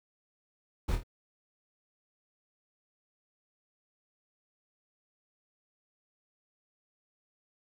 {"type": "noise with echo", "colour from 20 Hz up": "brown", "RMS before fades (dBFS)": -29, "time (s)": [0.88, 0.96], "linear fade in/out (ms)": 10, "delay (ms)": 25, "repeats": 3, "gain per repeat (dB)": -6, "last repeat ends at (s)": 1.035, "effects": []}